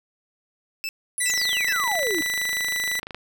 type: tone bursts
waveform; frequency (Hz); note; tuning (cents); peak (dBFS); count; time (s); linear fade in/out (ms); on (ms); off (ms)
25% pulse; 2637; E7; 0; -23; 3; 0.84-1.727; 0; 49; 370
type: exponential sweep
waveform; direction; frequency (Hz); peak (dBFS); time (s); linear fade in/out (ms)
sine; down; 10750 to 293.7; -24; 1.18-2.21; 0
type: tone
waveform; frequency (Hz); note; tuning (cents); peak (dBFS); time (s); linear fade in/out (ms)
sawtooth; 1975.5; B6; 0; -20; 1.2-3; 10
type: click train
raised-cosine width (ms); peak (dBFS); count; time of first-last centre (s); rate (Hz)
0.3; -18; 49; 1.3-3.146; 26
effects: none